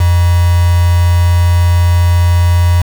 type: tone with quantisation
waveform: sine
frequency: 87.31 Hz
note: F2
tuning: in tune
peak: -6 dBFS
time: 0-2.82 s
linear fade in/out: 5 ms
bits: 3
effects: none